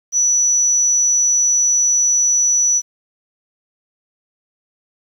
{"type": "tone", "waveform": "sine", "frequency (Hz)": 5920, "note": "F#8", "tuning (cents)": 0, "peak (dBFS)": -11, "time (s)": [0.12, 2.82], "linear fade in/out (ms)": 50, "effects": ["tanh soft clip ceiling -7 dBFS", "8-bit"]}